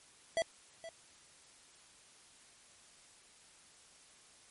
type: tone with echo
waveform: square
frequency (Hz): 659.3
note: E5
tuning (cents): 0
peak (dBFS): -30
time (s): 0.37-0.42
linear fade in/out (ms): 0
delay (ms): 470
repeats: 1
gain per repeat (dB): -15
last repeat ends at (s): 0.89
effects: white hiss -61 dBFS RMS until 4.5 s + MP3 48 kbps